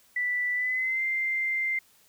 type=tone with pitch glide; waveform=sine; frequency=1974 to 2090 Hz; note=B6 to C7; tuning=-1 to -2 cents; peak=-25 dBFS; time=0.16-1.79 s; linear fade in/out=5 ms; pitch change=+99 cents; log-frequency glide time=0.54-1.03 s; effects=white hiss -61 dBFS RMS until 2.08 s